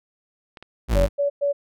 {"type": "clicks", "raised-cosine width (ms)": 0.3, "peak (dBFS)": -24, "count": 2, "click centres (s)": [0.572, 0.626]}
{"type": "exponential two-way sweep", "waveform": "40% pulse", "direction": "down then up", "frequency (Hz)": [65.41, 43.7, 54.5], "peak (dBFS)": -16, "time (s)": [0.88, 1.09], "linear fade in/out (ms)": 50, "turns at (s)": 1}
{"type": "tone bursts", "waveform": "sine", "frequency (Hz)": 569, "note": "C#5", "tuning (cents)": 45, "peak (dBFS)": -18, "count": 3, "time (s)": [0.95, 1.53], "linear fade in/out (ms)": 20, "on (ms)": 120, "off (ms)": 110}
{"effects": []}